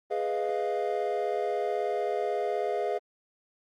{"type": "chord", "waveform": "triangle", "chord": "F half-diminished seventh", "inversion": "first", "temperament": "equal", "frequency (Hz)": [415.3, 493.9, 622.3, 698.5], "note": ["Ab4", "Cb5", "Eb5", "F5"], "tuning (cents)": [0, 0, 0, 0], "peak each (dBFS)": [-29, -32, -32, -30], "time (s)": [0.1, 2.99], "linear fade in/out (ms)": 20, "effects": ["Opus 32 kbps"]}